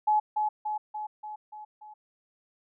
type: tone with echo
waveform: sine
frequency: 850 Hz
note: G#5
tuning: 40 cents sharp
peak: -20 dBFS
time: 0.07-0.2 s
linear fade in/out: 10 ms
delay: 290 ms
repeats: 6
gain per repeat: -4 dB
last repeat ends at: 1.94 s
effects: none